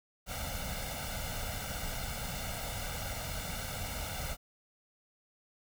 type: noise with comb filter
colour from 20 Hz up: pink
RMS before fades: -38 dBFS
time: 0.26-4.37 s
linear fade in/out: 50 ms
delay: 1.4 ms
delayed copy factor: +0.8
effects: none